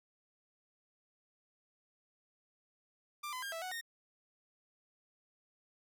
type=tone with pitch steps; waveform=sawtooth; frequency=1186 / 1016 / 1609 / 657 / 739 / 1846 Hz; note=D6 / B5 / G6 / E5 / F#5 / A#6; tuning=+17 / +49 / +45 / -6 / -2 / -17 cents; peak=-36 dBFS; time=3.23-3.812 s; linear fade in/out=10 ms; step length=97 ms; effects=none